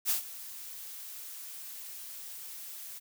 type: noise with ADSR envelope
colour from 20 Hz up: blue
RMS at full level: -27 dBFS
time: 0.05-3 s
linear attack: 48 ms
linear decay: 120 ms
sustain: -17 dB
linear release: 27 ms
effects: none